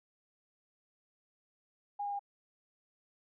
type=tone with pitch steps; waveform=sine; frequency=816 / 810.8 / 805.7 Hz; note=G#5 / G#5 / G5; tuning=-31 / -42 / +47 cents; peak=-34 dBFS; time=1.99-2.194 s; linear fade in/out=10 ms; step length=68 ms; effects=none